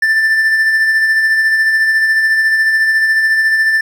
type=tone with tremolo; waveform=triangle; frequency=1772 Hz; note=A6; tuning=12 cents sharp; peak=-6 dBFS; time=0.02-3.81 s; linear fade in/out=5 ms; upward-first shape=sine; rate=14 Hz; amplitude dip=35%; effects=none